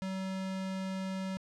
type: tone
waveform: square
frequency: 190 Hz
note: F#3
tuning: 46 cents sharp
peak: -35 dBFS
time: 0.02-1.37 s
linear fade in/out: 0 ms
effects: low-pass 7000 Hz 12 dB/octave